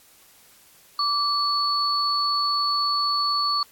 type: tone pair together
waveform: sine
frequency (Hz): 1164 / 4432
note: D6 / C#8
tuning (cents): -16 / -1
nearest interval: octave + major seventh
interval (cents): 2315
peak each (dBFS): -23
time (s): 0.99-3.63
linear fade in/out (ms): 2
effects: white hiss -54 dBFS RMS until 3.71 s + AAC 64 kbps